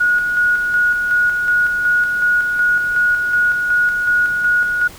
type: tone with tremolo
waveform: sine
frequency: 1451 Hz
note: F#6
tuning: 34 cents flat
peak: -11 dBFS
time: 0-4.88 s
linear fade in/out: 10 ms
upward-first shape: square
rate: 2.7 Hz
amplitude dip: 40%
effects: pink hiss -38 dBFS RMS until 4.98 s